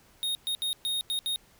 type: tone bursts at uneven times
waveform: square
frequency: 3720 Hz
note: A#7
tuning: 4 cents flat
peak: -28 dBFS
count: 6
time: 0.23-0.35 / 0.47-0.55 / 0.62-0.73 / 0.85-1.01 / 1.1-1.19 / 1.26-1.36 s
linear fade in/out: 0 ms
effects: pink hiss -60 dBFS RMS until 1.59 s